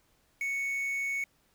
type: tone with quantisation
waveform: triangle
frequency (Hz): 2217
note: C#7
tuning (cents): 0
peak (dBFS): -28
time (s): 0.41-1.24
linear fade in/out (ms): 2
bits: 8
effects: pink hiss -69 dBFS RMS until 1.54 s

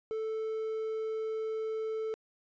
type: tone with quantisation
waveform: triangle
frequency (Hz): 440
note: A4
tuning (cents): 0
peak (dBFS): -30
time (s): 0.11-2.14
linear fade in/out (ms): 0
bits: 10
effects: resampled to 16000 Hz

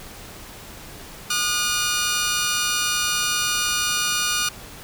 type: tone pair together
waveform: 10% pulse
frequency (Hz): 1216 / 1446.1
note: D#6 / F#6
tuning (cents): -40 / -40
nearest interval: minor third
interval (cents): 300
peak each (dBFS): -16 / -14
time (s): 1.3-4.49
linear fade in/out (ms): 5
effects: pink hiss -40 dBFS RMS until 4.83 s

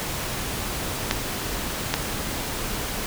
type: clicks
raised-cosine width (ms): 0.2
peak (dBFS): -3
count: 2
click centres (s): 1.111 / 1.94
effects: pink hiss -29 dBFS RMS until 3.06 s

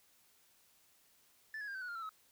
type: tone with pitch steps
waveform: sine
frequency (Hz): 1753 / 1676.7 / 1603.8 / 1534 / 1467.3 / 1403.5 / 1342.4 / 1284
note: A6 / G#6 / G6 / G6 / F#6 / F6 / E6 / E6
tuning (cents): -7 / +16 / +39 / -38 / -15 / +8 / +31 / -46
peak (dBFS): -38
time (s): 1.54-2.092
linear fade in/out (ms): 2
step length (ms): 69
effects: tanh soft clip ceiling -40 dBFS + white hiss -69 dBFS RMS until 2.31 s

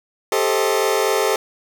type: chord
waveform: sawtooth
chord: A half-diminished seventh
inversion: third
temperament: just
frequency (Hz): 396 / 440 / 528 / 633.6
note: G4 / A4 / C5 / Eb5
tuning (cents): +18 / 0 / +16 / +31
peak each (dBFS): -17 / -16 / -19 / -22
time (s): 0.32-1.36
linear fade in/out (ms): 2
effects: none

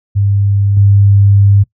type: tone with level steps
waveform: sine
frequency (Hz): 100.2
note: G2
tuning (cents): +38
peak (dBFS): -8 / -4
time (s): 0.15-1.64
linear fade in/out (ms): 20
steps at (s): 0.77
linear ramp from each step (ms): 2
effects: noise-tail reverb RT60 0.1 s tail -20 dB re dry

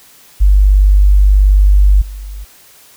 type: tone with level steps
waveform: sine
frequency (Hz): 49.29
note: G1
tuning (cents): +10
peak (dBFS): -4 / -23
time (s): 0.4-2.45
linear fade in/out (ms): 20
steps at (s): 2.01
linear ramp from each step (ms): 10
effects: white hiss -43 dBFS RMS until 2.96 s

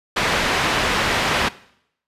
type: low-pass noise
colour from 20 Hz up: white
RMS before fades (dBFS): -20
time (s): 0.16-1.49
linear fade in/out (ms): 10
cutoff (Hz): 2500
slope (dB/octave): 12
effects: noise-tail reverb RT60 0.7 s tail -19 dB re dry + resampled to 32000 Hz

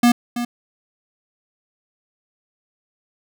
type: tone with echo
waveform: square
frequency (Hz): 240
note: B3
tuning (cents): -49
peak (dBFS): -11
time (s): 0.03-0.12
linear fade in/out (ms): 5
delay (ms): 330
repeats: 1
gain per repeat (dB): -11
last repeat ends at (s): 0.45
effects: none

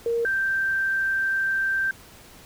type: tone pair in turn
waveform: sine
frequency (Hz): 466.2 / 1568.1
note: A#4 / G6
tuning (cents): 0 / 0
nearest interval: octave + major sixth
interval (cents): 2100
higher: second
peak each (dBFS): -21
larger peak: neither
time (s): 0.06-0.25 / 0.25-1.91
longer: second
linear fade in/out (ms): 2
effects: pink hiss -48 dBFS RMS until 2.45 s

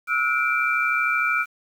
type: tone cluster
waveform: sine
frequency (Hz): 1305 / 1438 / 2347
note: E6 / F#6 / D7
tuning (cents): -18 / -50 / -2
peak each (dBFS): -25 / -23 / -23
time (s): 0.07-1.46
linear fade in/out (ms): 50
effects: 8-bit

